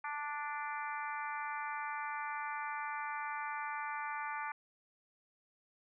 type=harmonic tone; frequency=293.7 Hz; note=D4; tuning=in tune; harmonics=3 / 4 / 5 / 6 / 7 / 8; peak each=-41 / -43 / -45 / -47 / -48 / -49 dBFS; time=0.04-4.52 s; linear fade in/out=5 ms; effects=none